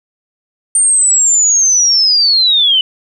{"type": "linear sweep", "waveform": "sine", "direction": "down", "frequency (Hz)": [8870, 2962], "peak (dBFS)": -7, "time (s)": [0.75, 2.81], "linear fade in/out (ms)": 2, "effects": ["8-bit"]}